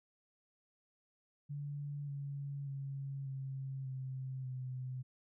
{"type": "tone with pitch steps", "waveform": "sine", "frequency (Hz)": [144.1, 140.81, 137.59, 134.45, 131.38, 128.38], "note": ["D3", "C#3", "C#3", "C3", "C3", "C3"], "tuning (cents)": [-33, 27, -13, 47, 7, -32], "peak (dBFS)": -39, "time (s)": [1.49, 5.03], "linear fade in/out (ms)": 20, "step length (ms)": 590, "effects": []}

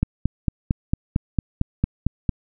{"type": "click train", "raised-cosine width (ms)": 5, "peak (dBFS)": -6, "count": 11, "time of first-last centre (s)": [0.03, 2.292], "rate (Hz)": 4.42, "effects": []}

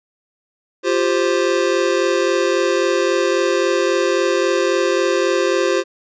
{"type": "chord", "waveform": "square", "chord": "F suspended second", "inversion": "none", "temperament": "just", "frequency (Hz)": [349.2, 392.9, 523.8], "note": ["F4", "G4", "C5"], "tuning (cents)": [0, 4, 2], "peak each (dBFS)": -20, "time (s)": [0.83, 5.84], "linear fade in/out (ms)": 50, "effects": ["resampled to 16000 Hz"]}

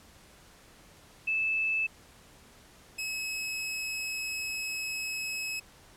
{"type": "tone pair in turn", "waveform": ["sine", "sawtooth"], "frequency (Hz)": [2623, 2571], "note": ["E7", "E7"], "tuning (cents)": [-9, -44], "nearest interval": "unison", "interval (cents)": 35, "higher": "first", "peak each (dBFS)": [-26, -29], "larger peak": "first", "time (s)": [[1.27, 1.87], [2.98, 5.6]], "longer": "second", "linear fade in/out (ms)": 10, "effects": ["pink hiss -56 dBFS RMS until 5.96 s", "low-pass 12000 Hz 12 dB/octave"]}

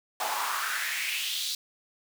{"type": "noise with high-pass filter sweep", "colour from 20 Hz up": "pink", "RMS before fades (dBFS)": -31, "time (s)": [0.2, 1.55], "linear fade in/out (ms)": 2, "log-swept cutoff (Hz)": [760, 4300], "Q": 3.7, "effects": []}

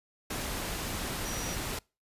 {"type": "tone in noise", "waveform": "sine", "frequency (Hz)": 5810, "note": "F#8", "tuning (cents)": -32, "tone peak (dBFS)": -40, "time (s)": [1.25, 1.55], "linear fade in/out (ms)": 5, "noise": "pink", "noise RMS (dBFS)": -35, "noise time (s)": [0.3, 1.79], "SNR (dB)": -8, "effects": ["noise-tail reverb RT60 0.3 s tail -26 dB re dry", "resampled to 32000 Hz"]}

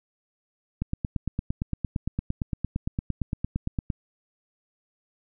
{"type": "click train", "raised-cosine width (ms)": 5, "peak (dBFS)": -14, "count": 28, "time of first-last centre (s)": [0.82, 3.902], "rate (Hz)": 8.76, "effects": []}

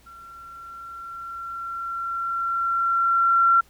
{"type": "tone with level ramp", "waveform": "sine", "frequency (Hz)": 1364, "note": "F6", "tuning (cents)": -41, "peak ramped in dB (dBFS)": [-42, -13], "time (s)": [0.06, 3.61], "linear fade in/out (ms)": 10, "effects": ["added 60 Hz sine -57 dBFS peak until 3.69 s", "pink hiss -57 dBFS RMS until 3.69 s"]}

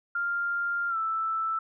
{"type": "tone with pitch glide", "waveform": "sine", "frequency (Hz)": [1396.9, 1321.5], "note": ["F6", "E6"], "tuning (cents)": [0, 4], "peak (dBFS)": -26, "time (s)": [0.15, 1.59], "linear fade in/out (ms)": 5, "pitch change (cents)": -96, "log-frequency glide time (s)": [0.89, 0.97], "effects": []}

